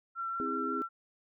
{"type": "tone with vibrato", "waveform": "sine", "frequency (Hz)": 1354, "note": "E6", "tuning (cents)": 46, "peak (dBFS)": -33, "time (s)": [0.15, 0.89], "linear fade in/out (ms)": 50, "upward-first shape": "triangle", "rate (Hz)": 5.6, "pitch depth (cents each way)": 15}
{"type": "chord", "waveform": "sine", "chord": "C augmented", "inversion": "none", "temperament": "just", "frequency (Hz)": [261.6, 327, 408.8], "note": ["C4", "E4", "G#4"], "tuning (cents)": [0, -14, -27], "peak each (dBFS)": [-37, -39, -38], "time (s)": [0.4, 0.82], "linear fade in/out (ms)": 0}
{"effects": []}